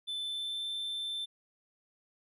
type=tone with pitch glide; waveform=triangle; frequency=3520 to 3549 Hz; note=A7 to A7; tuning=0 to +14 cents; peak=-33 dBFS; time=0.07-1.26 s; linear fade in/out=20 ms; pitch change=+14 cents; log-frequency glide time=0.19-0.65 s; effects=none